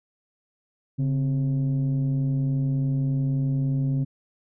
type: tone pair together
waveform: sine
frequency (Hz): 139 / 262.4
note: C#3 / C4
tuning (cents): +5 / +5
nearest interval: major seventh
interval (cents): 1100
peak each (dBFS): -20 / -27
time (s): 0.98-4.05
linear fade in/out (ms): 20
effects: tanh soft clip ceiling -18 dBFS